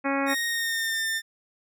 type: harmonic tone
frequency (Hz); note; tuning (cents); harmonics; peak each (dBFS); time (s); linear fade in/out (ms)
275.6; C#4; -10; 1 / 2 / 3 / 4 / 5 / 6 / 7 / 8 / 9; -27 / -30 / -32 / -33 / -34 / -35 / -35 / -36 / -37; 0.04-0.35; 20
type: tone with pitch glide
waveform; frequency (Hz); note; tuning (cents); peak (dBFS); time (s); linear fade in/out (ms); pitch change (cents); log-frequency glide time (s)
sawtooth; 1863 to 1800.6; A#6 to A6; -2 to +39; -22; 0.26-1.22; 50; -59; 0.47-0.96
effects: none